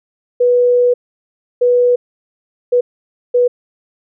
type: tone bursts at uneven times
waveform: sine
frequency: 490 Hz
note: B4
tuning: 14 cents flat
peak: -8 dBFS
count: 4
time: 0.4-0.94 / 1.61-1.96 / 2.72-2.81 / 3.34-3.48 s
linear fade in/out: 10 ms
effects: none